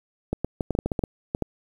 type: clicks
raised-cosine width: 2 ms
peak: -11 dBFS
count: 12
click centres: 0.33 / 0.446 / 0.608 / 0.707 / 0.751 / 0.789 / 0.86 / 0.918 / 0.992 / 1.038 / 1.349 / 1.423 s
effects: 8-bit